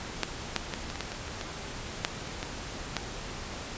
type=clicks; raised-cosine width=0.2 ms; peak=-8 / -8 / -15 / -18 / -21 / -14 / -19 / -24 / -17 / -7 / -16 / -10 dBFS; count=12; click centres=0.233 / 0.563 / 0.738 / 0.901 / 0.957 / 1.007 / 1.119 / 1.28 / 1.412 / 2.049 / 2.429 / 2.967 s; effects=pink hiss -39 dBFS RMS until 3.77 s + resampled to 16000 Hz